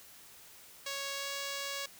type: tone with pitch glide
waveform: 5% pulse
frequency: 554.4 to 557.6 Hz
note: C#5 to C#5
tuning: 0 to +10 cents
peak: -25 dBFS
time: 0.86-1.86 s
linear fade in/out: 5 ms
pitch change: +10 cents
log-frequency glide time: 1.14-1.3 s
effects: white hiss -55 dBFS RMS until 1.99 s